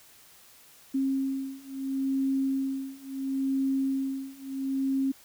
sine beating tone pair, 268.8 / 269.53 Hz, C4 / C#4, +47 / -48 cents, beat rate 0.73 Hz, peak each -30 / -29 dBFS, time 0.94-5.12 s, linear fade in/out 10 ms, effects white hiss -55 dBFS RMS until 5.24 s

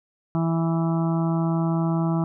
harmonic tone, 164.81 Hz, E3, in tune, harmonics 1 / 2 / 4 / 5 / 6 / 7 / 8, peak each -21 / -27 / -33 / -35 / -37 / -38 / -39 dBFS, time 0.35-2.24 s, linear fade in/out 0 ms, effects none

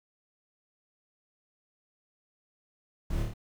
brown noise with echo, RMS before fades -32 dBFS, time 3.1-3.23 s, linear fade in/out 5 ms, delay 27 ms, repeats 4, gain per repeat -2 dB, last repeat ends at 3.338 s, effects none

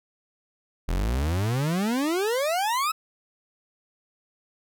40% pulse exponential sweep, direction up, 40.08 to 1318.5 Hz, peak -22 dBFS, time 0.88-2.92 s, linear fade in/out 10 ms, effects none

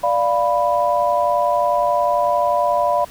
sine chord, B diminished, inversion first, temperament equal, 587.3 / 698.5 / 987.8 Hz, D5 / F5 / B5, 0 / 0 / 0 cents, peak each -19 dBFS, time 0.03-3.05 s, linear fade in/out 10 ms, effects pink hiss -42 dBFS RMS until 3.1 s

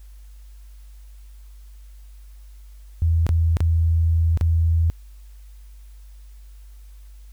sine tone with dropouts, 82.41 Hz, E2, in tune, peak -15 dBFS, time 3.02-4.9 s, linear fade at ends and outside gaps 0 ms, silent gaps 3.266-3.291 / 3.569-3.605 / 4.374-4.411 s, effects added 50 Hz sine -40 dBFS peak until 7.32 s + white hiss -60 dBFS RMS until 7.32 s

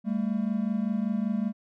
triangle tone pair together, 199.89 / 225.1 Hz, G3 / A3, +34 / +40 cents, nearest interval major second, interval 206 cents, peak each -26 dBFS, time 0.04-1.53 s, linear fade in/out 50 ms, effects none

